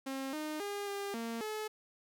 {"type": "tone with pitch steps", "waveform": "sawtooth", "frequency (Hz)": [268.4, 306.6, 405.9, 400.9, 230, 429.7], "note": ["C4", "D#4", "G#4", "G4", "A#3", "A4"], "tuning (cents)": [44, -25, -40, 39, -23, -41], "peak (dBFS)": -33, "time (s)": [0.06, 1.68], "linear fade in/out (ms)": 10, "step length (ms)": 270, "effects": ["12-bit"]}